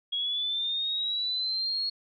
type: linear sweep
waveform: sine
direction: up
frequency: 3303 to 4330 Hz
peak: -27 dBFS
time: 0.12-1.9 s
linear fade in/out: 10 ms
effects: none